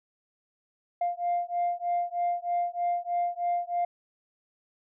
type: beating tone pair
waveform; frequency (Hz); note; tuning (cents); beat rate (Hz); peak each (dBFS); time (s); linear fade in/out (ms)
sine; 698.5 / 701.7; F5 / F5; 0 / +8; 3.2; -28; 1.01-3.85; 5
effects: tanh soft clip ceiling -21 dBFS